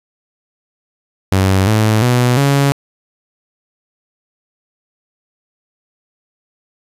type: tone with pitch steps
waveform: sawtooth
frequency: 95.6 / 108.55 / 123.26 / 139.97 Hz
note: G2 / A2 / B2 / C#3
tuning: -43 / -23 / -3 / +17 cents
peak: -6 dBFS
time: 1.32-2.72 s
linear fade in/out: 0 ms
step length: 350 ms
effects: resampled to 32000 Hz + 7-bit